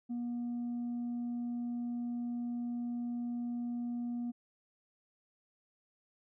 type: tone with tanh clipping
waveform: sine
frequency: 240 Hz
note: B3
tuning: 49 cents flat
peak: -35 dBFS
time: 0.09-4.32 s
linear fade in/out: 20 ms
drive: 1 dB
effects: none